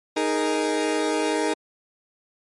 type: chord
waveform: 30% pulse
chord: D# suspended fourth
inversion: none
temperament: equal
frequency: 311.1 / 415.3 / 466.2 Hz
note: D#4 / G#4 / A#4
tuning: 0 / 0 / 0 cents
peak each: -22 / -24 / -24 dBFS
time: 0.16-1.54 s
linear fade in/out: 10 ms
effects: MP3 48 kbps